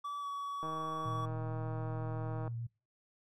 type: tone with pitch glide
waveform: triangle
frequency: 1151 to 1131.9 Hz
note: D6 to C#6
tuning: -35 to +36 cents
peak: -35 dBFS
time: 0.04-1.26 s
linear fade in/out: 10 ms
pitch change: -29 cents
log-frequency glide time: 0.2-0.27 s
type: click train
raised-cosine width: 1 ms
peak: -30 dBFS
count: 293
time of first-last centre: 0.63-2.478 s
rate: 158 Hz
type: tone with vibrato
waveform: sine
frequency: 116.54 Hz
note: A#2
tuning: in tune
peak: -37 dBFS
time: 1.05-2.67 s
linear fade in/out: 10 ms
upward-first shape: square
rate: 8.4 Hz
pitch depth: 14 cents each way
effects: noise-tail reverb RT60 0.3 s tail -23 dB re dry